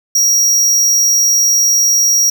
square tone, 5680 Hz, F8, 28 cents sharp, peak -9 dBFS, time 0.15-2.3 s, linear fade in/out 5 ms, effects none

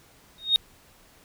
sine tone with exponential growth, 3720 Hz, A#7, 4 cents flat, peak -11 dBFS, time 0.38-0.56 s, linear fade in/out 0 ms, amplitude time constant 38 ms, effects tanh soft clip ceiling -12 dBFS + pink hiss -56 dBFS RMS until 1.24 s

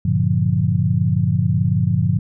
sine chord, G minor seventh, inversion none, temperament equal with one note detuned, 98 / 116.54 / 143.4 / 174.61 Hz, G2 / Bb2 / D3 / F3, 0 / 0 / -41 / 0 cents, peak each -20 dBFS, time 0.05-2.19 s, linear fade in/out 5 ms, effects none

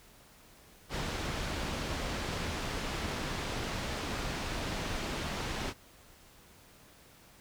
pink low-pass noise, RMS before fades -36 dBFS, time 0.89-5.74 s, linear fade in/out 50 ms, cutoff 5300 Hz, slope 12 dB/octave, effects pink hiss -58 dBFS RMS until 7.4 s

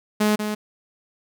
sawtooth tone with echo, 211.4 Hz, G#3, 31 cents sharp, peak -13 dBFS, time 0.2-0.36 s, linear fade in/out 10 ms, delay 190 ms, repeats 1, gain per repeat -7 dB, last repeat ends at 0.55 s, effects none

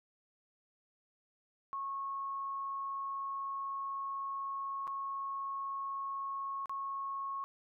sine tone with dropouts, 1096 Hz, C#6, 20 cents flat, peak -36 dBFS, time 1.73-7.44 s, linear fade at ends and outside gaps 0 ms, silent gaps 4.871-4.877 / 6.658-6.695 s, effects none

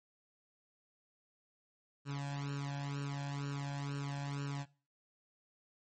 sawtooth tone with flanger, 141.3 Hz, C#3, 34 cents sharp, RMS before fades -39 dBFS, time 2.05-4.66 s, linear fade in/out 50 ms, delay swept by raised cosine 0.71 to 1.22 ms, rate 2.1 Hz, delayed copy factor +0.95, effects noise-tail reverb RT60 0.4 s tail -21 dB re dry + MP3 32 kbps

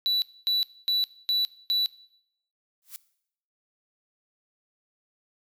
triangle tone bursts, 3951 Hz, B7, in tune, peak -20 dBFS, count 5, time 0.06-1.86 s, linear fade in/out 0 ms, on 160 ms, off 250 ms
blue noise with exponential growth, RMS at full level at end -35 dBFS, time 2.82-2.96 s, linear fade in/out 0 ms, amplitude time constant 29 ms
effects noise-tail reverb RT60 0.7 s tail -19 dB re dry

